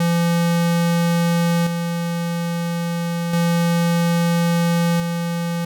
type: tone with tremolo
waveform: square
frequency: 170.2 Hz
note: F3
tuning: 44 cents flat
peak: -16 dBFS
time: 0-5.65 s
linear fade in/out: 5 ms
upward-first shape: square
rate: 0.3 Hz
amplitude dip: 45%
effects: none